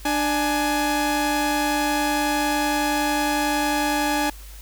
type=tone pair together; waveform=sawtooth; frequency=296.7 / 839.2 Hz; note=D4 / G#5; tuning=+18 / +18 cents; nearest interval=octave + tritone; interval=1800 cents; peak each=-19 dBFS; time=0.05-4.3 s; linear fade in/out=5 ms; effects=added 50 Hz sine -38 dBFS peak until 4.61 s + white hiss -46 dBFS RMS until 4.61 s